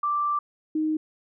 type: tone pair in turn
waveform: sine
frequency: 1174.7 / 311.1 Hz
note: D6 / D#4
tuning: 0 / 0 cents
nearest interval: octave + major seventh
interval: 2300 cents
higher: first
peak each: -22 dBFS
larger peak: neither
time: 0.03-0.39 / 0.75-0.97 s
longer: first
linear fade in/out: 5 ms
effects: none